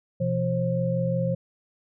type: tone cluster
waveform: sine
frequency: 125.1 / 170.6 / 534 Hz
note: B2 / F3 / C5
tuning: +23 / -40 / +35 cents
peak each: -27 / -26 / -27 dBFS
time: 0.2-1.35 s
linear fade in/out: 10 ms
effects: none